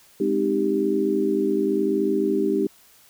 sine chord, Ab major seventh, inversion none, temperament equal, 207.7 / 261.6 / 311.1 / 392 Hz, Ab3 / C4 / Eb4 / G4, 0 / 0 / 0 / 0 cents, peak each -27 / -28 / -24 / -22 dBFS, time 0.2-2.67 s, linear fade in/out 5 ms, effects white hiss -54 dBFS RMS until 3.09 s

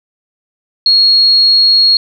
sine tone, 4301 Hz, C8, 47 cents sharp, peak -5 dBFS, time 0.86-1.97 s, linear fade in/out 2 ms, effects none

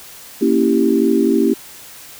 sine chord, A# diminished seventh, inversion none, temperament equal, 233.1 / 277.2 / 329.6 / 392 Hz, A#3 / C#4 / E4 / G4, 0 / 0 / 0 / 0 cents, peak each -17 dBFS, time 0.41-1.54 s, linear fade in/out 10 ms, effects white hiss -38 dBFS RMS until 2.19 s

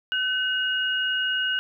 sine tone pair together, 1517 / 2872 Hz, F#6 / F7, +43 / +48 cents, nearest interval major seventh, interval 1105 cents, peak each -25 dBFS, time 0.12-1.59 s, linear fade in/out 0 ms, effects none

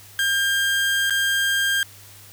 30% pulse tone with dropouts, 1600 Hz, G6, 35 cents sharp, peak -16 dBFS, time 0.19-1.83 s, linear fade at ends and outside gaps 1 ms, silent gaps 1.098-1.106 s, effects added 100 Hz sine -49 dBFS peak until 2.32 s + white hiss -46 dBFS RMS until 2.32 s

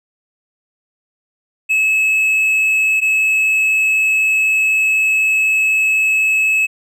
triangle tone pair in turn, 2588 / 2588 Hz, E7 / E7, -32 / -32 cents, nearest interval unison, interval 0 cents, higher neither, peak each -10 / -10 dBFS, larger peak neither, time 1.69-3.01 / 3.01-6.67 s, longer second, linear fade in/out 20 ms, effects none

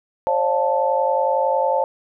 sine chord, D minor seventh, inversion third, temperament equal with one note detuned, 536.4 / 587.3 / 698.5 / 880 Hz, C5 / D5 / F5 / A5, +43 / 0 / 0 / 0 cents, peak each -20 / -24 / -26 / -20 dBFS, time 0.27-1.84 s, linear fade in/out 0 ms, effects none

